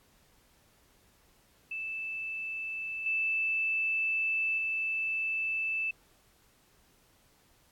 sine tone with level steps, 2637 Hz, E7, in tune, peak -34 / -27 / -29 dBFS, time 1.71-5.91 s, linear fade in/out 5 ms, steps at 3.06 / 4.58 s, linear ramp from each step 2 ms, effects pink hiss -65 dBFS RMS until 7.71 s + AAC 64 kbps

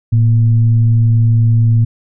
sine tone with frequency modulation, 113.6 Hz, A#2, 44 cents flat, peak -7 dBFS, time 0.12-1.85 s, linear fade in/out 10 ms, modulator 124 Hz, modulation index 0.29, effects none

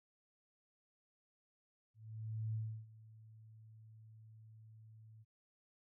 sine tone with ADSR envelope, 110 Hz, A2, in tune, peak -36 dBFS, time 1.94-5.25 s, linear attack 600 ms, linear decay 320 ms, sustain -20 dB, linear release 34 ms, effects none

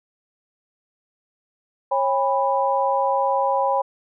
sine tone cluster, 546 / 808 / 988 Hz, C#5 / G#5 / B5, -26 / -48 / 0 cents, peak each -22 dBFS, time 1.91-3.82 s, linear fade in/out 10 ms, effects none

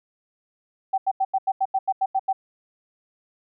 sine tone bursts, 770 Hz, G5, 31 cents flat, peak -18 dBFS, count 11, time 0.93-2.33 s, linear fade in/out 10 ms, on 50 ms, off 85 ms, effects none

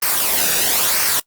white noise with flanger, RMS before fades -17 dBFS, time 0.02-1.2 s, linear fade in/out 5 ms, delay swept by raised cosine 0.27 to 0.96 ms, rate 1 Hz, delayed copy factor -0.55, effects noise-tail reverb RT60 0.1 s tail -23 dB re dry + Opus 24 kbps

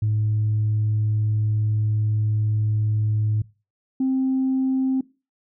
sine tone pair in turn, 107.2 / 263 Hz, A2 / C4, -45 / +9 cents, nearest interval octave + major third, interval 1554 cents, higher second, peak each -17 dBFS, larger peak neither, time 0.02-3.42 / 4-5.01 s, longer first, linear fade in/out 5 ms, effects noise-tail reverb RT60 0.3 s tail -21 dB re dry + tanh soft clip ceiling -15 dBFS

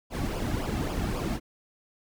brown noise with flanger, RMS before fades -30 dBFS, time 0.1-1.4 s, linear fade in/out 50 ms, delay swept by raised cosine 0.5 to 2.1 ms, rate 3.7 Hz, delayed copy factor -0.7, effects none

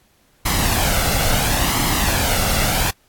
pink noise with flanger, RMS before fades -18 dBFS, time 0.45-2.91 s, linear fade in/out 10 ms, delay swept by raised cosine 0.97 to 1.47 ms, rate 0.73 Hz, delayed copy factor +0.55, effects pink hiss -58 dBFS RMS until 3.08 s + AAC 64 kbps

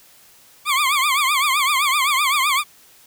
20% pulse tone with vibrato, 1124 Hz, C#6, 24 cents sharp, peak -11 dBFS, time 0.65-2.64 s, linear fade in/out 50 ms, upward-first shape triangle, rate 7.8 Hz, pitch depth 170 cents each way, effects white hiss -50 dBFS RMS until 3.06 s

